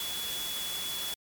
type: tone in noise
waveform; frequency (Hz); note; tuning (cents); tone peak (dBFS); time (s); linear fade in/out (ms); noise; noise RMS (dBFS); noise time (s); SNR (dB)
sine; 3400; G#7; +40; -35; 0-1.14; 2; white; -37; 0-1.14; -1
effects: MP3 96 kbps